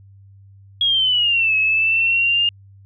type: exponential two-way sweep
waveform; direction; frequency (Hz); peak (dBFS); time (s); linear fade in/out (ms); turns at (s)
sine; down then up; 3322 to 2569 to 2829; -14; 0.81-2.49; 2; 1.56
effects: added 98 Hz sine -43 dBFS peak until 2.85 s